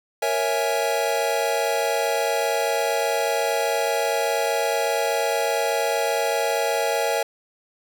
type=chord; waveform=square; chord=A# half-diminished seventh; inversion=none; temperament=equal; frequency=466.2 / 554.4 / 659.3 / 830.6 Hz; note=A#4 / C#5 / E5 / G#5; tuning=0 / 0 / 0 / 0 cents; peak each=-27 dBFS; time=0.22-7.23 s; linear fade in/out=5 ms; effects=none